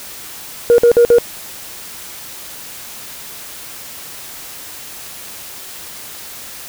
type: tone bursts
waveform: sine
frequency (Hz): 474.6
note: A#4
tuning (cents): +31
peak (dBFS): -3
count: 4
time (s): 0.7-1.184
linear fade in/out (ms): 0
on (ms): 82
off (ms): 52
effects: tanh soft clip ceiling -3 dBFS + white hiss -32 dBFS RMS until 6.68 s